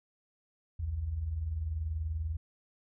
sine tone pair together, 60.5 / 80.87 Hz, B1 / E2, -35 / -33 cents, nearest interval perfect fourth, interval 502 cents, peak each -40 / -32 dBFS, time 0.79-2.37 s, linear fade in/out 10 ms, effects none

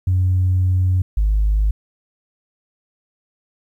sine tone pair in turn, 92 / 51.86 Hz, F#2 / G#1, -9 / -2 cents, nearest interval minor seventh, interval 993 cents, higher first, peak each -12 dBFS, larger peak neither, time 0.07-1.02 / 1.17-1.71 s, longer first, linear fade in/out 5 ms, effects tanh soft clip ceiling -10 dBFS + 9-bit

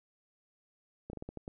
slowing click train, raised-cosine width 2 ms, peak -28 dBFS, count 7, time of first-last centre 1.1-1.479 s, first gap 32 ms, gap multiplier 1.27, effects none

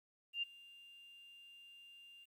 sine tone with ADSR envelope, 2794 Hz, F7, in tune, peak -34 dBFS, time 0.33-2.26 s, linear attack 95 ms, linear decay 15 ms, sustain -22 dB, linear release 30 ms, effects 12-bit

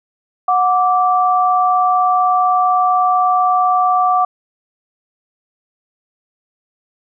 sine tone pair together, 732.2 / 1168 Hz, F#5 / D6, -18 / -10 cents, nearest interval minor sixth, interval 808 cents, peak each -13 / -14 dBFS, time 0.48-4.25 s, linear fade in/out 5 ms, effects none

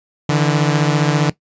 sawtooth beating tone pair, 146.83 / 161.83 Hz, D3 / E3, 0 / -32 cents, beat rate 15 Hz, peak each -10 / -14 dBFS, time 0.29-1.3 s, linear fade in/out 5 ms, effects noise-tail reverb RT60 0.1 s tail -17 dB re dry + resampled to 16000 Hz

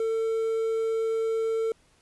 triangle tone with quantisation, 448.5 Hz, A4, 33 cents sharp, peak -22 dBFS, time 0-1.72 s, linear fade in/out 2 ms, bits 8, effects pink hiss -63 dBFS RMS until 2.01 s + resampled to 24000 Hz

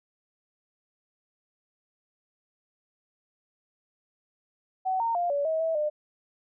sine tone with pitch steps, 753 / 919 / 700 / 571 / 639 / 650 / 602 Hz, F#5 / A#5 / F5 / D5 / D#5 / E5 / D5, +30 / -25 / +4 / -49 / +46 / -24 / +43 cents, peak -24 dBFS, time 4.85-5.9 s, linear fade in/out 20 ms, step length 150 ms, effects none

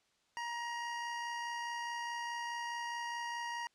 25% pulse tone with amplitude modulation, 945 Hz, A#5, 23 cents sharp, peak -33 dBFS, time 0.37-3.67 s, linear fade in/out 0 ms, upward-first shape sine, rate 64.8 Hz, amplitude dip 25%, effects white hiss -74 dBFS RMS until 3.74 s + low-pass 6000 Hz 12 dB/octave

